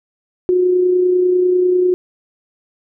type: tone with amplitude modulation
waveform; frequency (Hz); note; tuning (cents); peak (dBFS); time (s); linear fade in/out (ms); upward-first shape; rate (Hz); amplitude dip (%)
sine; 362.8; F#4; -34; -9; 0.49-1.94; 0; sine; 30.1; 35
effects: none